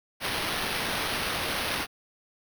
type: noise with sample-and-hold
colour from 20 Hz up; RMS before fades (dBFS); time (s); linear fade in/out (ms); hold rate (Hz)
white; -30; 0.2-1.87; 50; 7350
effects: none